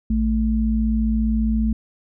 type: tone pair together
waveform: sine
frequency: 57.39 / 220 Hz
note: A#1 / A3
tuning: -26 / 0 cents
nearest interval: octave + major seventh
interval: 2326 cents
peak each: -20 / -19 dBFS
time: 0.1-1.73 s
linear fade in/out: 5 ms
effects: none